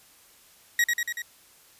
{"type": "tone with echo", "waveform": "40% pulse", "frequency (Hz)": 1900, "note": "A#6", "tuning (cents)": 33, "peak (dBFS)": -18, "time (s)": [0.79, 0.84], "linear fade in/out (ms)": 2, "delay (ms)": 95, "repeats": 4, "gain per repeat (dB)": -3, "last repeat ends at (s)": 1.22, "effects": ["white hiss -56 dBFS RMS until 1.79 s", "resampled to 32000 Hz"]}